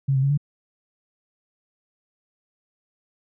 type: tone with pitch steps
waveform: sine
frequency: 136.8 / 132.8 / 138.7 / 144.9 Hz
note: C#3 / C3 / C#3 / D3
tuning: -23 / +26 / +1 / -23 cents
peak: -17 dBFS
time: 0.08-0.376 s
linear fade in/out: 10 ms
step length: 74 ms
effects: none